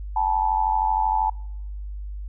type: tone with amplitude modulation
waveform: sine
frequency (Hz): 870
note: A5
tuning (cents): -20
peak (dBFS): -15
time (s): 0.16-1.3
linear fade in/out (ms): 5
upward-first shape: sine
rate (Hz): 92.9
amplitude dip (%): 85
effects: noise-tail reverb RT60 1.0 s tail -26 dB re dry + added 50 Hz sine -30 dBFS peak until 2.28 s